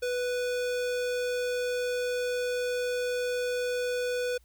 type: tone with notch filter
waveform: square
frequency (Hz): 493.9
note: B4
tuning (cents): 0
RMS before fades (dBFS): -30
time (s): 0.02-4.38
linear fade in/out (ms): 10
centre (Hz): 12000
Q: 1.5
effects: added 60 Hz sine -58 dBFS peak until 4.44 s + white hiss -69 dBFS RMS until 4.44 s